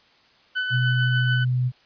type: tone with tremolo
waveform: 35% pulse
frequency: 1504 Hz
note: F#6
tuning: 28 cents sharp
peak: -20 dBFS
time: 0.55-1.45 s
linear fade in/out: 20 ms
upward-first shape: sine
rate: 6.8 Hz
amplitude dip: 35%
type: tone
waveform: sine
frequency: 125.7 Hz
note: B2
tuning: 31 cents sharp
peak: -19 dBFS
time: 0.7-1.72 s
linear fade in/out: 50 ms
effects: white hiss -57 dBFS RMS until 1.85 s + resampled to 11025 Hz